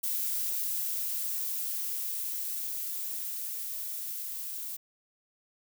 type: noise with level ramp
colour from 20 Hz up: violet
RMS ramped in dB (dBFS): -31 to -38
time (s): 0.03-4.77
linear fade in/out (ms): 10
effects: none